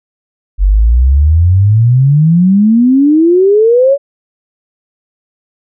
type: exponential sweep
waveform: sine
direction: up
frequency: 45.49 to 573 Hz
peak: -4 dBFS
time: 0.58-3.98 s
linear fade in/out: 50 ms
effects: none